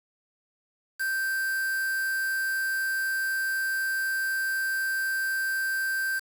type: tone with quantisation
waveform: triangle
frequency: 1564 Hz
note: G6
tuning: 4 cents flat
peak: -24 dBFS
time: 0.99-6.2 s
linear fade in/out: 20 ms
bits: 6
effects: none